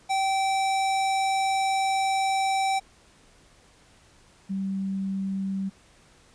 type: tone pair in turn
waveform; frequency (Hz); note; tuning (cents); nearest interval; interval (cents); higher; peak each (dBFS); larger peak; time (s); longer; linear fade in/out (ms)
square / sine; 774 / 193.5; G5 / G3; -22 / -22; 2 octaves; 2400; first; -23 / -26; first; 0.09-2.8 / 4.49-5.7; first; 20
effects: pink hiss -57 dBFS RMS until 6.34 s + resampled to 22050 Hz